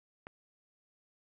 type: click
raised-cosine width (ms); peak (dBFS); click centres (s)
0.5; -29; 0.269
effects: none